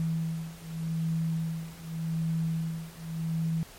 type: beating tone pair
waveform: sine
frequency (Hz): 162.4 / 163.25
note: E3 / E3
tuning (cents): -26 / -17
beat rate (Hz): 0.85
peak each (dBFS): -32 / -31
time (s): 0-3.63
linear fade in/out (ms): 0
effects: pink hiss -50 dBFS RMS until 3.78 s + MP3 64 kbps